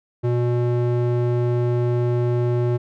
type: tone with band-pass filter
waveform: square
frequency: 121.1 Hz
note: B2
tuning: 34 cents flat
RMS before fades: -20 dBFS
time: 0.23-2.78 s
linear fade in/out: 20 ms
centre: 280 Hz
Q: 1.1
effects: none